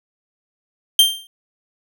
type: tone with exponential decay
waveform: 45% pulse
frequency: 3161 Hz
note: G7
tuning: 14 cents sharp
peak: -5 dBFS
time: 0.99-1.27 s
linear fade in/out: 2 ms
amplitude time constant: 60 ms
effects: none